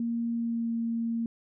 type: tone with pitch glide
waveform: sine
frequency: 233.1 to 230.4 Hz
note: A#3 to A#3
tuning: 0 to -20 cents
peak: -27 dBFS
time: 0-1.26 s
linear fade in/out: 2 ms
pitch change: -20 cents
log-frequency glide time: 0.33-0.72 s
effects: none